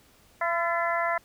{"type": "harmonic tone with a mistuned harmonic", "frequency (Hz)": 338.6, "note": "E4", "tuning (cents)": 46, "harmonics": [2, 3, 4, 5, 6], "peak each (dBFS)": [-28, -30, -31, -32, -33], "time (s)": [0.41, 1.18], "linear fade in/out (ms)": 5, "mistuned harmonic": 5, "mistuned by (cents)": 47, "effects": ["pink hiss -59 dBFS RMS until 1.24 s"]}